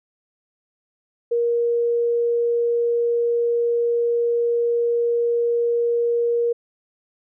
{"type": "tone", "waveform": "sine", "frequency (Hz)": 471.8, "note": "A#4", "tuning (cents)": 21, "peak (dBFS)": -17, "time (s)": [1.31, 6.53], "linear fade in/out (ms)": 10, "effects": []}